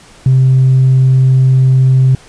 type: tone with tanh clipping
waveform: triangle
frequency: 130.81 Hz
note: C3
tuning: in tune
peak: -5 dBFS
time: 0.26-2.15 s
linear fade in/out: 2 ms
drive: 5 dB
effects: pink hiss -40 dBFS RMS until 2.28 s + resampled to 22050 Hz